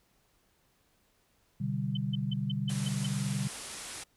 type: chord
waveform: sine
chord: G major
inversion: first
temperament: equal with one note detuned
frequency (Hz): 126.43 / 146.83 / 196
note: B2 / D3 / G3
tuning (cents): +41 / 0 / 0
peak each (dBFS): -34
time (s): 1.6-3.48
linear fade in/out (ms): 10
type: tone bursts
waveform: sine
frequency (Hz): 3057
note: G7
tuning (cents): -44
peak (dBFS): -35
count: 7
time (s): 1.95-3.064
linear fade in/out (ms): 5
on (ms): 22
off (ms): 160
type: low-pass noise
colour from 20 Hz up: white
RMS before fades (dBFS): -43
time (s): 2.69-4.04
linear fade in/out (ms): 10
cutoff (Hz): 11000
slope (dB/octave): 96
effects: pink hiss -70 dBFS RMS until 4.16 s